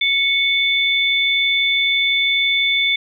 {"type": "tone pair together", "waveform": "sine", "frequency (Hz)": [2217, 3519], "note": ["C#7", "A7"], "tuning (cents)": [0, 0], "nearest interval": "minor sixth", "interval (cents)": 800, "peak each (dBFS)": -17, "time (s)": [0.01, 2.96], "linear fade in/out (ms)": 5, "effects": []}